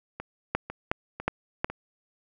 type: two click trains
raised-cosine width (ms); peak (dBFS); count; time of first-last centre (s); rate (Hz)
0.5; -9 / -20; 4 / 4; 0.55-1.645 / 0.2-1.7; 2.74 / 2
effects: none

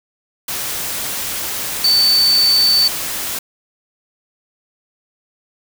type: tone in noise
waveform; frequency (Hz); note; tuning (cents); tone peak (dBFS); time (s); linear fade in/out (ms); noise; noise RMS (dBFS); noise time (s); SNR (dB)
sine; 4533; C#8; +38; -10; 1.84-2.88; 5; white; -23; 0.48-3.39; +10
effects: none

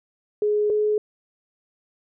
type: tone pair in turn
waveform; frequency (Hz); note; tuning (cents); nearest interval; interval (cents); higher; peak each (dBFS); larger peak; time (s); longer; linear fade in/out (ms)
sine; 419.1 / 423.2; G#4 / G#4; +16 / +33; unison; 17; second; -18; neither; 0.42-0.7 / 0.7-0.98; neither; 2
effects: none

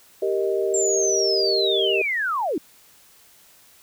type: chord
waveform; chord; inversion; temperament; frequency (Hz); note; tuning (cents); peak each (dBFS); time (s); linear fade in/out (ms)
sine; Eb major; first; equal; 392 / 466.2 / 622.3; G4 / Bb4 / Eb5; 0 / 0 / 0; -22 / -26 / -26; 0.22-2.02; 5
type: linear sweep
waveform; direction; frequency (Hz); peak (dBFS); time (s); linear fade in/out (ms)
sine; down; 7459 to 262.8; -21; 0.74-2.58; 2
effects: white hiss -53 dBFS RMS until 3.82 s

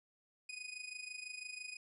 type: tone with amplitude modulation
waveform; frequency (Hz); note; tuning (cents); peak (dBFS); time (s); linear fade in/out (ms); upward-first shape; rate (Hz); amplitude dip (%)
sawtooth; 2489; D#7; 0; -38; 0.49-1.77; 5; sine; 26; 75
effects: resampled to 24000 Hz

